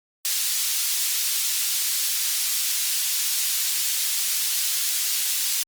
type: high-pass noise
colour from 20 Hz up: pink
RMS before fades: -24 dBFS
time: 0.25-5.63 s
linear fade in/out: 0 ms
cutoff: 4200 Hz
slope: 12 dB/octave
effects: Opus 32 kbps